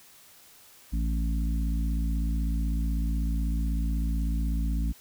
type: harmonic tone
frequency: 56.1 Hz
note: A1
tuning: 34 cents sharp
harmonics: 1 / 3 / 4 / 5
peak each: -25 / -35 / -37 / -39 dBFS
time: 0.92-4.93 s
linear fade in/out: 20 ms
effects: white hiss -54 dBFS RMS until 5 s